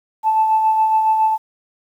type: tone with tremolo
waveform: sine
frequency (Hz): 876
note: A5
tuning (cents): -8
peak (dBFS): -10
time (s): 0.23-1.38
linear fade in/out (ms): 50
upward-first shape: sine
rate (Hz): 7.2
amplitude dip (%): 40
effects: tanh soft clip ceiling -6 dBFS + 8-bit